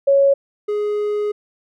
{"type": "tone pair in turn", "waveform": ["sine", "triangle"], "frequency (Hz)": [554.4, 417], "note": ["C#5", "G#4"], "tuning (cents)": [0, 7], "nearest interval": "perfect fourth", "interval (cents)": 493, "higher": "first", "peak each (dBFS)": [-10, -16], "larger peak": "first", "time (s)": [[0.07, 0.34], [0.68, 1.32]], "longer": "second", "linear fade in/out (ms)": 10, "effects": []}